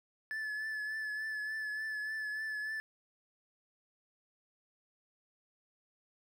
triangle tone with vibrato, 1733 Hz, A6, 27 cents flat, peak -34 dBFS, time 0.31-2.8 s, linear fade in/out 0 ms, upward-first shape triangle, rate 3.4 Hz, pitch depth 34 cents each way, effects none

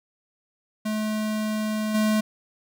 square tone with level steps, 215.1 Hz, A3, 39 cents flat, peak -25 / -20 dBFS, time 0.85-2.21 s, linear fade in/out 10 ms, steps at 1.94 s, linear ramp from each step 10 ms, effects none

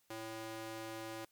square tone with high-pass filter, 111.4 Hz, A2, 22 cents sharp, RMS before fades -45 dBFS, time 0.1-1.25 s, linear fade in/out 5 ms, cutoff 350 Hz, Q 0.87, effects white hiss -74 dBFS RMS until 1.31 s + MP3 96 kbps

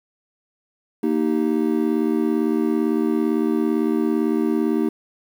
triangle chord, Eb major, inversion second, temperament just, 233.3 / 311.1 / 388.9 Hz, Bb3 / Eb4 / G4, +2 / 0 / -14 cents, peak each -20 / -19 / -22 dBFS, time 1.03-4.89 s, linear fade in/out 5 ms, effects 8-bit

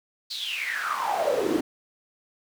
brown noise with high-pass filter sweep, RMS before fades -27 dBFS, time 0.3-1.61 s, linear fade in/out 10 ms, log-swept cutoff 4400 to 290 Hz, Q 9.7, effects none

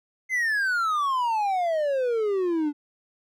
triangle exponential sweep, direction down, 2093 to 286.8 Hz, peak -20 dBFS, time 0.29-2.73 s, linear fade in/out 50 ms, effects none

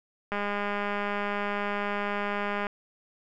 click train, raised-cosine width 0.5 ms, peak -16 dBFS, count 480, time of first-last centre 0.32-2.668 s, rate 204 Hz, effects none

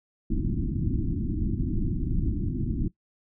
pink low-pass noise, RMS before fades -27 dBFS, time 0.3-2.88 s, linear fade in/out 5 ms, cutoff 340 Hz, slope 96 dB/octave, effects noise-tail reverb RT60 0.1 s tail -18 dB re dry

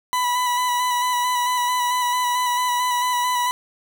40% pulse tone with vibrato, 987.8 Hz, B5, in tune, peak -18 dBFS, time 0.13-3.51 s, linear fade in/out 0 ms, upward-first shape square, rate 4.5 Hz, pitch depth 19 cents each way, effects none

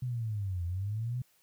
sine linear two-way sweep, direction down then up, 128.1 to 84.7 to 128.1 Hz, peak -31 dBFS, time 0.02-1.22 s, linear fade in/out 5 ms, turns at 0.65 s, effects white hiss -68 dBFS RMS until 1.42 s

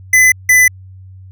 square tone pair in turn, 2016 / 2003 Hz, B6 / B6, +35 / +24 cents, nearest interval unison, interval 11 cents, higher first, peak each -6 dBFS, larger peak neither, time 0.13-0.32 / 0.49-0.68 s, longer neither, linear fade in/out 5 ms, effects added 94 Hz sine -33 dBFS peak until 1.31 s

